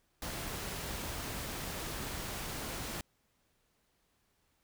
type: noise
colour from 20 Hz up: pink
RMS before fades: -40 dBFS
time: 0.22-3.01 s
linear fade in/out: 2 ms
effects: pink hiss -75 dBFS RMS until 4.63 s